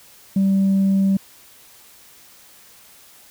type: tone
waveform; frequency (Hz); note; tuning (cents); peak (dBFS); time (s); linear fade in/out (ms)
sine; 194.3; G3; -15; -12; 0.36-1.17; 5
effects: tanh soft clip ceiling -12 dBFS + white hiss -48 dBFS RMS until 3.3 s